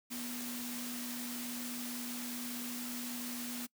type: tone in noise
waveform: sine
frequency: 243 Hz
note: B3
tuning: 28 cents flat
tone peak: -41 dBFS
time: 0.1-3.67 s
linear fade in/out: 20 ms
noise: white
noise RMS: -43 dBFS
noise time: 0.1-3.67 s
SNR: -1 dB
effects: noise-tail reverb RT60 0.1 s tail -24 dB re dry + high-pass 150 Hz 12 dB/octave